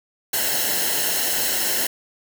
white noise with comb filter, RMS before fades -22 dBFS, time 0.33-1.87 s, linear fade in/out 5 ms, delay 0.84 ms, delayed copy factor -0.7, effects none

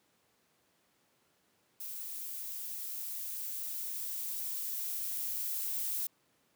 violet noise with level ramp, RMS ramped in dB -42 to -35 dBFS, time 1.8-6.07 s, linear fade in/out 5 ms, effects pink hiss -72 dBFS RMS until 6.55 s + high-pass 150 Hz 12 dB/octave

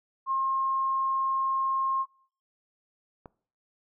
sine tone, 1069 Hz, C6, 37 cents sharp, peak -24 dBFS, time 0.26-2.06 s, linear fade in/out 50 ms
click, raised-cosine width 1 ms, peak -29 dBFS, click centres 3.258 s
effects noise-tail reverb RT60 0.5 s tail -21 dB re dry

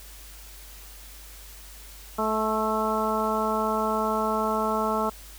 harmonic tone with a mistuned harmonic, 217.5 Hz, A3, 20 cents flat, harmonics 1 / 2 / 3 / 4 / 5 / 6, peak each -30 / -30 / -30 / -30 / -30 / -30 dBFS, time 2.18-5.1 s, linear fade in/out 10 ms, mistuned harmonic 6, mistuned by +24 cents, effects added 50 Hz sine -45 dBFS peak until 5.38 s + white hiss -47 dBFS RMS until 5.38 s

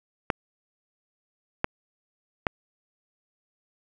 clicks, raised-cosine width 0.5 ms, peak -7 dBFS, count 3, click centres 0.302 / 1.644 / 2.468 s, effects none

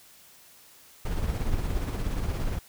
brown noise with tremolo, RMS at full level -26 dBFS, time 1.05-2.59 s, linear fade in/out 5 ms, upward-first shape triangle, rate 17 Hz, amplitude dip 50%, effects white hiss -54 dBFS RMS until 2.68 s

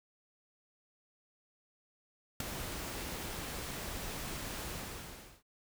pink noise with ADSR envelope, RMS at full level -32 dBFS, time 2.4-5.43 s, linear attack 4 ms, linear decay 6 ms, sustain -9 dB, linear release 750 ms, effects none

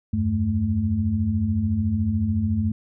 sine tone cluster, 82.9 / 96.7 / 217.9 Hz, E2 / G2 / A3, +10 / -23 / -17 cents, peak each -28 / -23 / -23 dBFS, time 0.13-2.72 s, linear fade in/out 5 ms, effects none

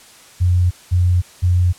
sine tone bursts, 89.3 Hz, F2, 39 cents sharp, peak -11 dBFS, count 3, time 0.4-1.73 s, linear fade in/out 20 ms, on 310 ms, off 200 ms, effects white hiss -44 dBFS RMS until 1.78 s + low-pass 10000 Hz 12 dB/octave

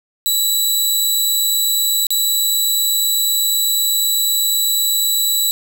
15% pulse tone with dropouts, 3934 Hz, B7, 7 cents flat, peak -7 dBFS, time 0.26-5.51 s, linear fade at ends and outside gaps 0 ms, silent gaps 2.068-2.105 s, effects none

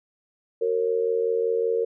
sine tone with amplitude modulation, 460 Hz, A#4, 23 cents flat, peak -17 dBFS, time 0.61-1.85 s, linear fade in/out 10 ms, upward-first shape sine, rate 85.3 Hz, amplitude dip 80%, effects none

